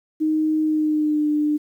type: tone with pitch glide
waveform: sine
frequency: 311.1 to 299.3 Hz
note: D#4 to D4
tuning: 0 to +33 cents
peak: -17 dBFS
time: 0.2-1.58 s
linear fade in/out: 20 ms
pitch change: -67 cents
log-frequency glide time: 0.62-1.28 s
effects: 9-bit